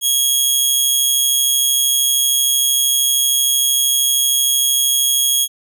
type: tone with amplitude modulation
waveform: 15% pulse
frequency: 3300 Hz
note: G#7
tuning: 12 cents flat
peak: -4 dBFS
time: 0.01-5.48 s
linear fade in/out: 50 ms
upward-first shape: sine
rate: 133 Hz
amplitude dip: 40%
effects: none